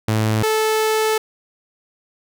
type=tone pair in turn; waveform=sawtooth; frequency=109.1 / 436.4 Hz; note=A2 / A4; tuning=-14 / -14 cents; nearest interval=2 octaves; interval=2400 cents; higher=second; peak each=-12 dBFS; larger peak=neither; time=0.08-0.43 / 0.43-1.18 s; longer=second; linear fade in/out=5 ms; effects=none